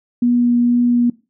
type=tone with vibrato; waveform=sine; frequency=241.3 Hz; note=B3; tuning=40 cents flat; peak=-11 dBFS; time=0.22-1.1 s; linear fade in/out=5 ms; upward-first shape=triangle; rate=2.1 Hz; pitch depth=9 cents each way; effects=noise-tail reverb RT60 0.3 s tail -21 dB re dry